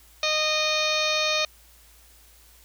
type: harmonic tone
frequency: 616 Hz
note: D#5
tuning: 17 cents flat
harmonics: 1 / 2 / 3 / 4 / 5 / 6 / 7 / 8 / 9 / 10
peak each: -28 / -31 / -36 / -27 / -36 / -28 / -30 / -40 / -35 / -35 dBFS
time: 0.23-1.45 s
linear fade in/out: 2 ms
effects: added 57 Hz sine -55 dBFS peak until 2.64 s + white hiss -55 dBFS RMS until 2.64 s